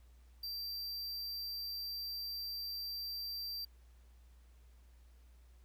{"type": "tone", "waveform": "square", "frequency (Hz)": 4699, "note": "D8", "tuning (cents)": 0, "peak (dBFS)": -40, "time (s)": [0.43, 3.65], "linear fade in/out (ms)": 5, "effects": ["added 60 Hz sine -58 dBFS peak until 5.64 s", "pink hiss -73 dBFS RMS until 5.64 s"]}